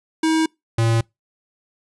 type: tone pair in turn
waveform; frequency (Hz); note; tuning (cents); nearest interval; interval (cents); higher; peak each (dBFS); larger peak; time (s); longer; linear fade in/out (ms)
square; 319.4 / 114.44; D#4 / A#2; +45 / -31; octave + tritone; 1776; first; -16; neither; 0.23-0.46 / 0.78-1.01; neither; 5
effects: noise-tail reverb RT60 0.2 s tail -26 dB re dry + resampled to 24000 Hz